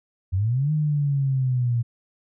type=linear two-way sweep; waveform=sine; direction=up then down; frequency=86.8 to 154.7 to 116.5 Hz; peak=-19 dBFS; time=0.32-1.83 s; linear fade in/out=20 ms; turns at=0.72 s; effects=none